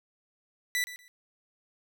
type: tone with echo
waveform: sawtooth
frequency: 1975.5 Hz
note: B6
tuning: in tune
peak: -23 dBFS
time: 0.75-0.84 s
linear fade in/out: 0 ms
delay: 120 ms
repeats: 2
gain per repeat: -14 dB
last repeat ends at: 1.08 s
effects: none